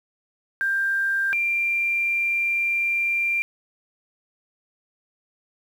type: tone pair in turn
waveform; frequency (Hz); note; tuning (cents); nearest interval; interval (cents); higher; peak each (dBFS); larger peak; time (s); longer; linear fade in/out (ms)
sine; 1587 / 2376; G6 / D7; +21 / +20; perfect fifth; 699; second; -20; neither; 0.61-1.33 / 1.33-3.42; second; 0
effects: 8-bit